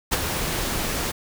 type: noise with ADSR envelope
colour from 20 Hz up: pink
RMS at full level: -19 dBFS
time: 0.11-1.12 s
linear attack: 24 ms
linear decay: 22 ms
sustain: -7 dB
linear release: 14 ms
effects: none

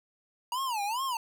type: tone with vibrato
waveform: square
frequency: 932.3 Hz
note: A#5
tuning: in tune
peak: -30 dBFS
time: 0.52-1.17 s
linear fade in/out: 2 ms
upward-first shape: sine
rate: 2.4 Hz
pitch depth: 260 cents each way
effects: none

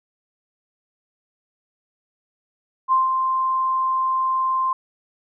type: tone with ADSR envelope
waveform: sine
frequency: 1046.5 Hz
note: C6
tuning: in tune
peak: -13 dBFS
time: 2.88-4.73 s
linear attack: 42 ms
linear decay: 160 ms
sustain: -5 dB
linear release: 3 ms
effects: none

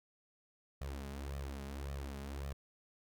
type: tone with flanger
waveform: sawtooth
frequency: 69.3 Hz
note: C#2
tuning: in tune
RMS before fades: -43 dBFS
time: 0.81-2.53 s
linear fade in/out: 5 ms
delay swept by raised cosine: 1.6 to 4.9 ms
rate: 1.8 Hz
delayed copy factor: +0.8
effects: none

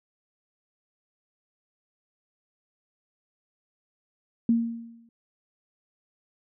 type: tone with exponential decay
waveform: sine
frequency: 231.4 Hz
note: A#3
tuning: 13 cents flat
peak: -16 dBFS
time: 4.49-5.09 s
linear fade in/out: 2 ms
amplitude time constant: 130 ms
effects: none

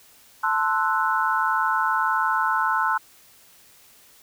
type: chord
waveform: sine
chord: F# half-diminished seventh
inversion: first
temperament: equal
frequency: 880 / 1046.5 / 1318.5 / 1480 Hz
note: A5 / C6 / E6 / F#6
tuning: 0 / 0 / 0 / 0 cents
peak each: -25 dBFS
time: 0.43-2.98 s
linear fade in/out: 10 ms
effects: white hiss -53 dBFS RMS until 4.22 s

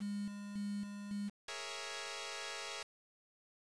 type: tone with tremolo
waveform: sine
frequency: 203.4 Hz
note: G#3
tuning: 36 cents flat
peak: -37 dBFS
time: 0-1.3 s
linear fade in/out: 20 ms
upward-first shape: square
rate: 1.8 Hz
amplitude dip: 55%
type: chord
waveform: 5% pulse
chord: A# half-diminished seventh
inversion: third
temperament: equal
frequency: 415.3 / 466.2 / 554.4 / 659.3 Hz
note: G#4 / A#4 / C#5 / E5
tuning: 0 / 0 / 0 / 0 cents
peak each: -37 dBFS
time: 1.48-2.83 s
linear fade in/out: 5 ms
effects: resampled to 22050 Hz + 9-bit

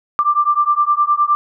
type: beating tone pair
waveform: sine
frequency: 1177 / 1186.7 Hz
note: D6 / D6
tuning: +3 / +18 cents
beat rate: 9.7 Hz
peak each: -15 dBFS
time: 0.19-1.35 s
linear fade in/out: 0 ms
effects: none

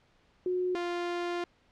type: tone pair in turn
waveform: sine / sawtooth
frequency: 363.6 / 349.1 Hz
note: F#4 / F4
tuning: -30 / -1 cents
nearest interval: minor second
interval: 71 cents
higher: first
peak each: -27 dBFS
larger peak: neither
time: 0.46-0.75 / 0.75-1.44 s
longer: second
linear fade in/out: 2 ms
effects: pink hiss -66 dBFS RMS until 1.71 s + low-pass 4000 Hz 12 dB/octave

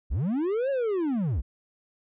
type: linear two-way sweep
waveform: triangle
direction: up then down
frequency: 41.2 to 563 to 45.79 Hz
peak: -22 dBFS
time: 0.1-1.42 s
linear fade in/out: 20 ms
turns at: 0.7 s
effects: resampled to 8000 Hz

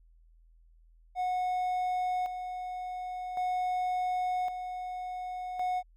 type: tone with tremolo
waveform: triangle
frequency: 731 Hz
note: F#5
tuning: 21 cents flat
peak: -26 dBFS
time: 1.15-5.83 s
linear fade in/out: 50 ms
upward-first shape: square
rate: 0.45 Hz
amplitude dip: 55%
effects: added 41 Hz sine -57 dBFS peak until 5.96 s

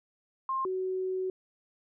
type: tone pair in turn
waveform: sine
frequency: 1060 / 373.9 Hz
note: C6 / F#4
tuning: +22 / +18 cents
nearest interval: octave + tritone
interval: 1804 cents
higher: first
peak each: -28 / -29 dBFS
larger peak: first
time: 0.49-0.65 / 0.65-1.3 s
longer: second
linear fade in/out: 2 ms
effects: none

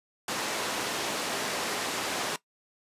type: band-pass noise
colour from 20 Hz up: pink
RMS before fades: -32 dBFS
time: 0.28-2.36 s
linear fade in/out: 2 ms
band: 310 to 8600 Hz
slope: 12 dB/octave
effects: noise-tail reverb RT60 0.1 s tail -18 dB re dry + resampled to 32000 Hz

